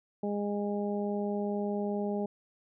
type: harmonic tone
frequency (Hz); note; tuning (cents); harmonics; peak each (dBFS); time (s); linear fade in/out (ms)
204.7; G#3; -25; 1 / 2 / 3 / 4; -32 / -34 / -38 / -41; 0.23-2.26; 5
effects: none